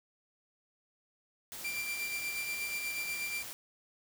white noise, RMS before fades -44 dBFS, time 1.52-3.53 s, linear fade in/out 0 ms
40% pulse tone with tremolo, 2362 Hz, D7, 9 cents sharp, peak -33 dBFS, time 1.64-3.43 s, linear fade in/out 10 ms, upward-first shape sine, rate 8.3 Hz, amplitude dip 40%
effects none

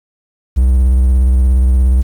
triangle tone with vibrato, 63.7 Hz, C2, 46 cents flat, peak -5 dBFS, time 0.56-2.03 s, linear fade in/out 20 ms, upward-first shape sine, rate 17 Hz, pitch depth 82 cents each way, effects 7-bit

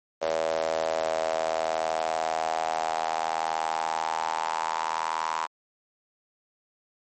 sawtooth tone with high-pass filter sweep, 80.6 Hz, E2, 38 cents flat, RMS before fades -28 dBFS, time 0.21-5.47 s, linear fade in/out 20 ms, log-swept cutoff 570 to 980 Hz, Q 5.9, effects MP3 32 kbps

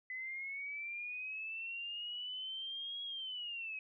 sine linear two-way sweep, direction up then down, 2010 to 3322 to 2528 Hz, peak -40 dBFS, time 0.1-3.79 s, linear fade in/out 2 ms, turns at 3.03 s, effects none

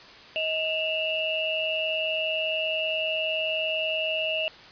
sine tone cluster, 632 / 2695 / 2864 Hz, D#5 / E7 / F7, +27 / +38 / +43 cents, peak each -29 / -29 / -30 dBFS, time 0.36-4.48 s, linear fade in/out 0 ms, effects white hiss -47 dBFS RMS until 4.71 s + resampled to 11025 Hz

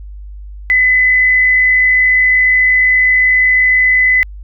sine tone with frequency modulation, 2013 Hz, B6, 33 cents sharp, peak -7 dBFS, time 0.7-4.23 s, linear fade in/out 0 ms, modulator 54.4 Hz, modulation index 0.36, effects added 50 Hz sine -27 dBFS peak until 4.43 s

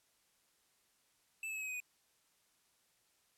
square tone with pitch steps, 2637 / 2605 / 2574 / 2543 / 2512 / 2482 Hz, E7 / E7 / E7 / D#7 / D#7 / D#7, 0 / -21 / -42 / +37 / +16 / -5 cents, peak -40 dBFS, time 1.43-1.802 s, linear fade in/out 2 ms, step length 62 ms, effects white hiss -74 dBFS RMS until 3.37 s + low-pass 12000 Hz 12 dB/octave

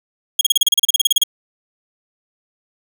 sawtooth tone bursts, 3289 Hz, G#7, 18 cents flat, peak -6 dBFS, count 16, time 0.39-1.236 s, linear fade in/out 5 ms, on 21 ms, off 34 ms, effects none

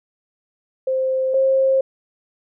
sine tone pair in turn, 523.3 / 532.8 Hz, C5 / C5, 0 / +31 cents, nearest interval unison, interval 31 cents, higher second, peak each -17 / -13 dBFS, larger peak second, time 0.87-1.34 / 1.34-1.81 s, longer neither, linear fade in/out 5 ms, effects none

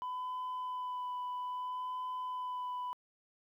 sine tone with vibrato, 1001 Hz, B5, 23 cents sharp, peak -34 dBFS, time 0.02-2.93 s, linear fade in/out 0 ms, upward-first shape sine, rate 0.61 Hz, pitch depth 13 cents each way, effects tanh soft clip ceiling -35 dBFS + 12-bit

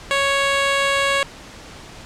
10% pulse tone, 554.4 Hz, C#5, in tune, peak -8 dBFS, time 0.11-1.23 s, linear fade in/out 0 ms, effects pink hiss -39 dBFS RMS until 2.05 s + low-pass 7000 Hz 12 dB/octave

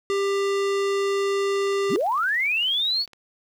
square tone, 396.6 Hz, G4, 20 cents sharp, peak -22 dBFS, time 0.1-1.96 s, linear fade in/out 0 ms
click train, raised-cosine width 0.2 ms, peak -30 dBFS, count 29, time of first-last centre 1.56-3.133 s, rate 17.8 Hz
sine linear sweep, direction up, 98.7 to 4541 Hz, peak -20 dBFS, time 1.89-3.06 s, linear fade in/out 50 ms
effects low-pass 7000 Hz 12 dB/octave + 8-bit

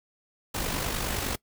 pink noise with amplitude modulation, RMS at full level -28 dBFS, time 0.54-1.36 s, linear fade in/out 10 ms, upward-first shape sine, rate 49.8 Hz, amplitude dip 50%, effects noise-tail reverb RT60 0.1 s tail -22 dB re dry

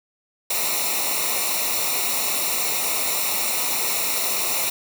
white noise with comb filter, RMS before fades -23 dBFS, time 0.5-4.7 s, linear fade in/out 5 ms, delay 0.62 ms, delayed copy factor -0.8, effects none

